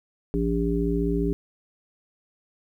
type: harmonic tone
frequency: 57.4 Hz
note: A#1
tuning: 26 cents flat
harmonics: 1 / 3 / 5 / 7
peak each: -27 / -27 / -27 / -27 dBFS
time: 0.34-1.33 s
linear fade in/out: 0 ms
effects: 10-bit